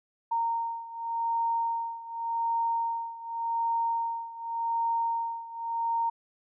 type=beating tone pair; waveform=sine; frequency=923 / 923.87 Hz; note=A#5 / A#5; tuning=-17 / -16 cents; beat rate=0.87 Hz; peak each=-29 / -32 dBFS; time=0.31-6.1 s; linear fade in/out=10 ms; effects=none